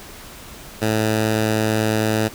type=tone; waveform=10% pulse; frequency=109 Hz; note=A2; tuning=16 cents flat; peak=-9 dBFS; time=0.81-2.29 s; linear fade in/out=20 ms; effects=pink hiss -39 dBFS RMS until 2.34 s